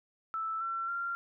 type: tone with pitch steps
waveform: sine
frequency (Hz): 1318.5 / 1350.1 / 1382.5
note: E6 / E6 / F6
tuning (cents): 0 / +41 / -18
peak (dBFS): -32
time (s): 0.34-1.15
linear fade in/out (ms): 0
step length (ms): 270
effects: none